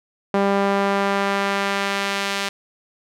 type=tone with band-pass filter sweep; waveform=sawtooth; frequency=198.4 Hz; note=G3; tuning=21 cents sharp; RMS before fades=-21 dBFS; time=0.34-2.49 s; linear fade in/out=2 ms; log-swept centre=650 to 3300 Hz; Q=0.7; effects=none